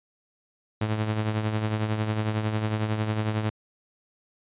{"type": "tone with tremolo", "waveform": "sawtooth", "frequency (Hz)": 108, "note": "A2", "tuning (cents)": -32, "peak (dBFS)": -18, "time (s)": [0.81, 3.5], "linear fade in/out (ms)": 5, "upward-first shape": "triangle", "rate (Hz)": 11, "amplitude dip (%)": 60, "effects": ["resampled to 8000 Hz"]}